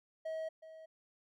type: tone with echo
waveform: triangle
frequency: 639 Hz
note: D#5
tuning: 46 cents sharp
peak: -35 dBFS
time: 0.25-0.49 s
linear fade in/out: 10 ms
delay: 370 ms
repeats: 1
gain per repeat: -13 dB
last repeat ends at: 0.86 s
effects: none